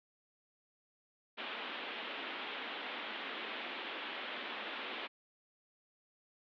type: band-pass noise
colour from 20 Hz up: white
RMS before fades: -43 dBFS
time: 1.37-5.08 s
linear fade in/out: 20 ms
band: 220 to 3500 Hz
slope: 48 dB/octave
effects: none